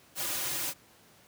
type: noise with comb filter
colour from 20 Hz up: white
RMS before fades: -33 dBFS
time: 0.15-0.74 s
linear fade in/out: 50 ms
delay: 4.5 ms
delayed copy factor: -0.8
effects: pink hiss -59 dBFS RMS until 1.27 s + high-pass 100 Hz 12 dB/octave